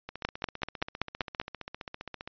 two click trains, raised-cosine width 0.3 ms, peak -11 / -22 dBFS, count 7 / 34, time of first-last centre 0.25-1.399 / 0.09-2.275 s, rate 5.22 / 15.1 Hz, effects resampled to 11025 Hz

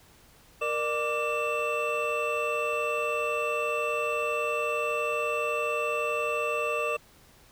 triangle tone cluster, 468.2 / 600 / 1172 / 2670 Hz, A#4 / D5 / D6 / E7, +8 / +37 / -4 / +22 cents, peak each -30 dBFS, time 0.61-6.97 s, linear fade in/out 10 ms, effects pink hiss -57 dBFS RMS until 7.51 s

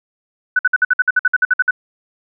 sine tone bursts, 1495 Hz, F#6, 17 cents sharp, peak -9 dBFS, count 14, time 0.56-1.709 s, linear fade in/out 5 ms, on 31 ms, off 55 ms, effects none

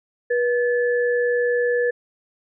sine tone pair together, 485 / 1731 Hz, B4 / A6, -31 / -29 cents, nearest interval octave + minor seventh, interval 2202 cents, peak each -18 / -25 dBFS, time 0.3-1.91 s, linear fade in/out 10 ms, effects none

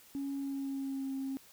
sine tone with pitch glide, 277.3 to 268.9 Hz, C#4 to C4, +1 to +47 cents, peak -33 dBFS, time 0.15-1.37 s, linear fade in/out 0 ms, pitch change -54 cents, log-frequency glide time 0.33-1.1 s, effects tanh soft clip ceiling -31 dBFS + white hiss -59 dBFS RMS until 1.52 s

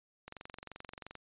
click train, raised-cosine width 0.3 ms, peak -29 dBFS, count 21, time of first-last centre 0.28-1.153 s, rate 22.9 Hz, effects resampled to 8000 Hz

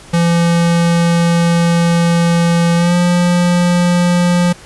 square tone with pitch glide, 170 to 175.89 Hz, F3 to F3, -46 to +13 cents, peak -10 dBFS, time 0.13-4.53 s, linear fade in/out 10 ms, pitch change +59 cents, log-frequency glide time 2.76-2.95 s, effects pink hiss -38 dBFS RMS until 4.65 s + resampled to 24000 Hz

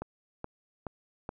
click train, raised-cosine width 1 ms, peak -22 dBFS, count 4, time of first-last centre 0.02-1.291 s, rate 2.36 Hz, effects none

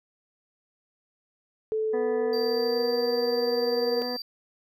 sine tone with pitch glide, 436.8 to 473.6 Hz, A4 to A#4, -13 to +27 cents, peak -24 dBFS, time 1.72-4.02 s, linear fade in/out 0 ms, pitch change +140 cents, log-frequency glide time 2.03-2.92 s
harmonic tone, 246.9 Hz, B3, in tune, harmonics 1 / 2 / 3 / 4 / 5 / 7 / 8, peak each -34 / -32 / -38 / -43 / -49 / -44 / -51 dBFS, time 1.93-4.17 s, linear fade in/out 10 ms
triangle tone, 4691 Hz, D8, 3 cents flat, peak -32 dBFS, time 2.33-4.22 s, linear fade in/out 2 ms
effects none

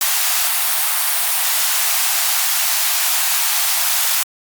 white high-pass noise, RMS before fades -17 dBFS, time 0.01-4.23 s, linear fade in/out 2 ms, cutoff 650 Hz, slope 96 dB/octave, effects Opus 48 kbps

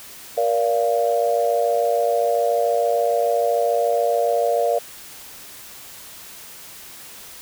sine tone cluster, 472.1 / 579 / 693 Hz, A#4 / D5 / F5, +22 / -25 / -14 cents, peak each -21 dBFS, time 0.37-4.79 s, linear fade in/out 10 ms, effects white hiss -40 dBFS RMS until 7.41 s

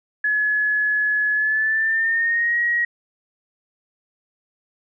sine tone with pitch glide, 1700 to 1897.2 Hz, G#6 to A#6, +40 to +30 cents, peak -17 dBFS, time 0.24-2.85 s, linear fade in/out 5 ms, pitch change +190 cents, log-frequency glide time 1.33-2.59 s, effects none

